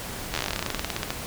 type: slowing click train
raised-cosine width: 0.2 ms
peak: -9 dBFS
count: 24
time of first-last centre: 0.34-1.105 s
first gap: 11 ms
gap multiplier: 1.09
effects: pink hiss -35 dBFS RMS until 1.26 s